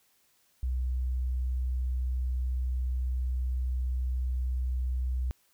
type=tone; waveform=sine; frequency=63 Hz; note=B1; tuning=35 cents sharp; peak=-27 dBFS; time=0.63-5.31 s; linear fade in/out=0 ms; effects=white hiss -68 dBFS RMS until 5.53 s